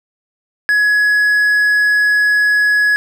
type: tone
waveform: triangle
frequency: 1682 Hz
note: G#6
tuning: 22 cents sharp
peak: -8 dBFS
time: 0.69-2.96 s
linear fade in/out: 0 ms
effects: none